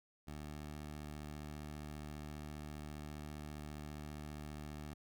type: tone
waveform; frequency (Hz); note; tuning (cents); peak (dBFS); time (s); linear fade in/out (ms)
15% pulse; 74.9; D2; +35; -39; 0.27-4.94; 10
effects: none